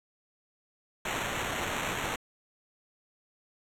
white noise with sample-and-hold, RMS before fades -33 dBFS, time 1.05-2.16 s, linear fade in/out 5 ms, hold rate 4900 Hz, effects low-pass 12000 Hz 12 dB/octave

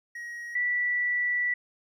triangle / sine tone pair in turn, 1895 / 1959.6 Hz, A#6 / B6, +28 / -14 cents, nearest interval minor second, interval 58 cents, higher second, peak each -34 / -24 dBFS, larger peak second, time 0.15-0.55 / 0.55-1.54 s, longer second, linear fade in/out 5 ms, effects none

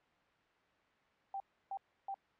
sine tone bursts, 784 Hz, G5, in tune, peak -38 dBFS, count 3, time 1.34-2.143 s, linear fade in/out 2 ms, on 61 ms, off 310 ms, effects white hiss -70 dBFS RMS until 2.39 s + low-pass 2000 Hz 12 dB/octave

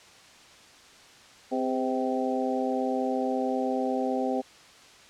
harmonic tone with a mistuned harmonic, 129.2 Hz, C3, 21 cents flat, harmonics 2 / 3 / 4 / 5 / 6, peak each -29 / -33 / -31 / -35 / -32 dBFS, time 1.51-4.42 s, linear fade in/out 20 ms, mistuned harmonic 3, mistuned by +64 cents, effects white hiss -52 dBFS RMS until 5.09 s + low-pass 6000 Hz 12 dB/octave

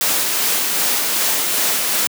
white noise with tremolo, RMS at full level -17 dBFS, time 0.01-2.07 s, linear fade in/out 0 ms, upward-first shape sine, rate 2.6 Hz, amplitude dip 25%, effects high-pass 200 Hz 12 dB/octave

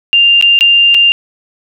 sine tone with dropouts, 2794 Hz, F7, in tune, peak -4 dBFS, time 0.13-1.12 s, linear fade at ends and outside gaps 0 ms, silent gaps 0.412-0.425 / 0.59-0.609 / 0.944-0.948 s, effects none

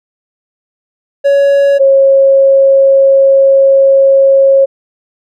triangle / sine tone pair in turn, 560 / 544.1 Hz, C#5 / C#5, +18 / -32 cents, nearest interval unison, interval 50 cents, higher first, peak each -3 dBFS, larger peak neither, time 1.24-1.79 / 1.79-4.66 s, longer second, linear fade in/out 20 ms, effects none

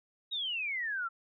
sine exponential sweep, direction down, 3845 to 1318.5 Hz, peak -32 dBFS, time 0.31-1.09 s, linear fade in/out 20 ms, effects none

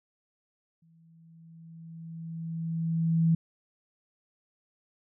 sine tone with exponential growth, 164.2 Hz, E3, 6 cents flat, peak -19 dBFS, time 0.82-3.35 s, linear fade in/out 5 ms, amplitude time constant 550 ms, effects none

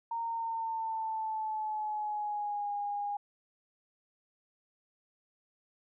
sine tone with pitch glide, 923 to 817.6 Hz, A#5 to G#5, -17 to -27 cents, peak -32 dBFS, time 0.11-3.17 s, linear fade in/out 5 ms, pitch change -210 cents, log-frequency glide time 0.21-2.72 s, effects none

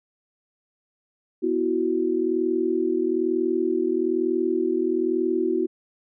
sine chord, B suspended fourth, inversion none, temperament just, 246.9 / 329.3 / 370.4 Hz, B3 / E4 / F#4, 0 / -2 / +2 cents, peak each -29 / -24 / -23 dBFS, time 1.42-5.67 s, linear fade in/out 20 ms, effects none

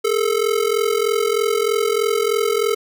square ring-modulated tone, 435.7 Hz, A4, 17 cents flat, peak -14 dBFS, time 0.04-2.75 s, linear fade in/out 10 ms, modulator 21.6 Hz, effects none

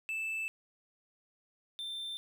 triangle tone pair in turn, 2637 / 3568 Hz, E7 / A7, 0 / +23 cents, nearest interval perfect fourth, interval 523 cents, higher second, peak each -32 / -36 dBFS, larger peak first, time 0.09-0.48 / 1.79-2.17 s, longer first, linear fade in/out 0 ms, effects none

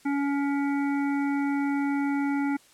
harmonic tone, 281.7 Hz, C#4, 28 cents sharp, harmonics 1 / 3 / 5 / 7 / 8, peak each -24 / -34 / -38 / -41 / -42 dBFS, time 0.05-2.57 s, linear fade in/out 10 ms, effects white hiss -57 dBFS RMS until 2.73 s + low-pass 10000 Hz 12 dB/octave

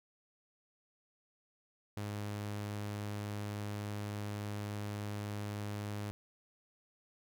sawtooth tone, 103.5 Hz, G#2, 5 cents flat, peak -34 dBFS, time 1.97-6.11 s, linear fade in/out 0 ms, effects none

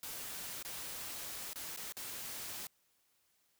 white noise with dropouts, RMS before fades -44 dBFS, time 0.03-2.67 s, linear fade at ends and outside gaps 1 ms, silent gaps 0.626-0.649 / 1.532-1.558 / 1.763-1.773 / 1.923-1.968 s, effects white hiss -75 dBFS RMS until 3.59 s

